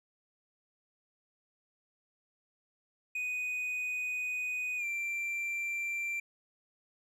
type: tone with pitch glide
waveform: triangle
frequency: 2489 to 2357 Hz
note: D#7 to D7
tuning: 0 to +6 cents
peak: -31 dBFS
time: 3.15-6.2 s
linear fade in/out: 5 ms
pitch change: -94 cents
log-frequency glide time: 4.77-4.85 s
effects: none